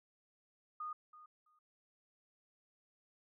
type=tone with echo; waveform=sine; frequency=1230 Hz; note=D#6; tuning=20 cents flat; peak=-40 dBFS; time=0.8-0.93 s; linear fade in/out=5 ms; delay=330 ms; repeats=2; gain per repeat=-15 dB; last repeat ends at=1.59 s; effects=none